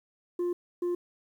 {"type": "tone bursts at uneven times", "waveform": "sine", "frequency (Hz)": 351.8, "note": "F4", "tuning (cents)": 13, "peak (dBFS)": -24, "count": 2, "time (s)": [[0.39, 0.53], [0.82, 0.95]], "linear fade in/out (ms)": 5, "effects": ["tanh soft clip ceiling -26 dBFS", "10-bit"]}